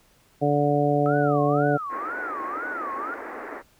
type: harmonic tone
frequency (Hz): 145.3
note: D3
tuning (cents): -18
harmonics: 1 / 2 / 3 / 4 / 5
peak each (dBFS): -25 / -25 / -25 / -25 / -25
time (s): 0.41-1.78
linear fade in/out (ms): 20
type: tone with vibrato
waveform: sine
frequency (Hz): 1268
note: D#6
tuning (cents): +32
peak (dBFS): -29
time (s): 1.06-3.14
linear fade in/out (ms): 0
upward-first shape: sine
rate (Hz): 2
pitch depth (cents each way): 280
type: band-pass noise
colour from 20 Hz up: pink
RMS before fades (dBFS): -36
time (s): 1.89-3.63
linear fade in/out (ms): 50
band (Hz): 270 to 2000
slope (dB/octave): 48
effects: pink hiss -60 dBFS RMS until 3.79 s